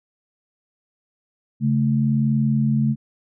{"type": "tone pair together", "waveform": "sine", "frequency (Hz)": [138.04, 218.9], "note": ["C#3", "A3"], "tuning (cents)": [-7, -9], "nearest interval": "minor sixth", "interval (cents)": 798, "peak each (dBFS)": [-19, -19], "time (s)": [1.6, 2.96], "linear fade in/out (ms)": 50, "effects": []}